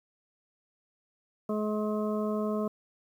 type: harmonic tone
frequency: 212.5 Hz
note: G#3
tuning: 40 cents sharp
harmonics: 1 / 2 / 3 / 5 / 6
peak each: -30 / -33 / -35 / -40 / -44 dBFS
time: 1.49-2.68 s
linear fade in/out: 5 ms
effects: 10-bit